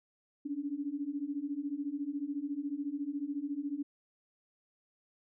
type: beating tone pair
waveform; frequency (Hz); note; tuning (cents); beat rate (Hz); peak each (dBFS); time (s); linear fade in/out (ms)
sine; 277.8 / 291.8; C#4 / D4; +4 / -11; 14; -38 / -36; 0.45-3.83; 10
effects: none